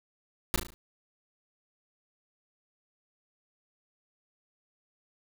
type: noise with echo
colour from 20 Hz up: pink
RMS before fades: -25 dBFS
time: 0.54-0.56 s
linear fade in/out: 0 ms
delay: 36 ms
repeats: 5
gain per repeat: -6 dB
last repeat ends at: 0.74 s
effects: none